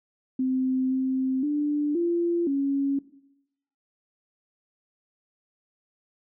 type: tone with pitch steps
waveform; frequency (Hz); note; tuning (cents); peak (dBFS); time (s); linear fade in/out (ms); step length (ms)
sine; 259.5 / 261.8 / 294.5 / 343.1 / 277.2; C4 / C4 / D4 / F4 / C#4; -14 / +1 / +5 / -31 / 0; -22; 0.39-2.99; 5; 520
effects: noise-tail reverb RT60 0.8 s tail -17 dB re dry